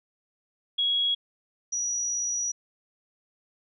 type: tone pair in turn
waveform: sine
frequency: 3322 / 5821 Hz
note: G#7 / F#8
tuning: 0 / -29 cents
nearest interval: minor seventh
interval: 971 cents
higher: second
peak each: -22 / -26 dBFS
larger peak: first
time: 0.78-1.15 / 1.72-2.52 s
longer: second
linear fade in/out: 10 ms
effects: none